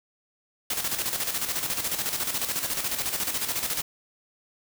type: noise with tremolo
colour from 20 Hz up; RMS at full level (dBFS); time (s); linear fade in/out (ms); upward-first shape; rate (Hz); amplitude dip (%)
white; -27; 0.7-3.82; 5; square; 14; 55
effects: none